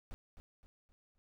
brown noise with echo, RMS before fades -44 dBFS, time 0.11-0.14 s, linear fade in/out 0 ms, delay 260 ms, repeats 4, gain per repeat -8 dB, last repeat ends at 1.18 s, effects none

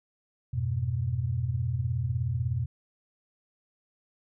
sine chord, F diminished, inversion none, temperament equal, 87.31 / 103.83 / 123.47 Hz, F2 / Ab2 / Cb3, 0 / 0 / 0 cents, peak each -32 / -34 / -28 dBFS, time 0.53-2.66 s, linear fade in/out 10 ms, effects none

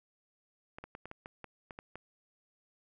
clicks, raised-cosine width 0.5 ms, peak -29 dBFS, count 10, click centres 0.785 / 0.84 / 0.951 / 1.056 / 1.114 / 1.259 / 1.443 / 1.708 / 1.789 / 1.956 s, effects none

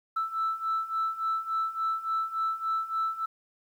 sine beating tone pair, 1318.5 / 1322 Hz, E6 / E6, 0 / +5 cents, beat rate 3.5 Hz, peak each -31 / -28 dBFS, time 0.16-3.26 s, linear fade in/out 10 ms, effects tanh soft clip ceiling -22 dBFS + 10-bit

